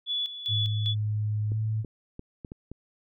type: tone with tremolo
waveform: sine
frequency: 3427 Hz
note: A7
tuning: 46 cents flat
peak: -26 dBFS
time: 0.06-0.95 s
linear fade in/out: 50 ms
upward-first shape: square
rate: 2.5 Hz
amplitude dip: 70%
type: tone with pitch glide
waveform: sine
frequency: 106.1 to 109.21 Hz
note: G#2 to A2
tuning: +38 to -12 cents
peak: -25 dBFS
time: 0.48-1.85 s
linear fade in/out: 50 ms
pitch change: +50 cents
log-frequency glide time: 1.51-1.56 s
type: clicks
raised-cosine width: 3 ms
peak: -26 dBFS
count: 6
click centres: 1.519 / 1.847 / 2.194 / 2.448 / 2.519 / 2.716 s
effects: none